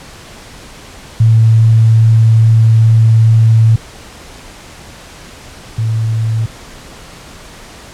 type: tone pair in turn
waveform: sine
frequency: 112.2 / 111.66 Hz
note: A2 / A2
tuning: +34 / +26 cents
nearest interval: unison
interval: 8 cents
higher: first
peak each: -4 / -11 dBFS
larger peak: first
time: 1.2-3.76 / 5.78-6.46 s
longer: first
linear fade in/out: 5 ms
effects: pink hiss -34 dBFS RMS until 7.93 s + low-pass 9000 Hz 12 dB/octave